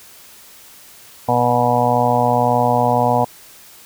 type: harmonic tone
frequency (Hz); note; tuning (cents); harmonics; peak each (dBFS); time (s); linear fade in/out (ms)
121.8; B2; -24; 1 / 2 / 4 / 5 / 6 / 7 / 8; -22 / -22 / -21 / -21 / -18 / -20 / -21; 1.28-3.25; 10
effects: white hiss -43 dBFS RMS until 3.85 s